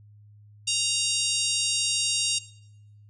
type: harmonic tone with a mistuned harmonic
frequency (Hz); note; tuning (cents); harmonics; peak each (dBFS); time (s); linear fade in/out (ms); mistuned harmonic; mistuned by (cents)
932.3; A#5; 0; 3 / 4 / 5 / 6 / 7 / 8 / 9 / 10; -29 / -30 / -31 / -32 / -32 / -33 / -34 / -34; 0.67-2.39; 10; 7; +33
effects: noise-tail reverb RT60 0.8 s tail -18 dB re dry + added 104 Hz sine -49 dBFS peak until 3.09 s